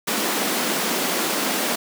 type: high-pass noise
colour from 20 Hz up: pink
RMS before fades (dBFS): -23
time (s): 0.07-1.76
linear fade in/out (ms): 10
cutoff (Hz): 190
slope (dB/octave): 48
effects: none